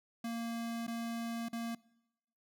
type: tone with dropouts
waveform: square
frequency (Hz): 231.5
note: A#3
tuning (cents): -12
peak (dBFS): -37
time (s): 0.24-1.75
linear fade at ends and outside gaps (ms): 5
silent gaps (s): 0.868-0.878 / 1.486-1.529
effects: noise-tail reverb RT60 0.9 s tail -23 dB re dry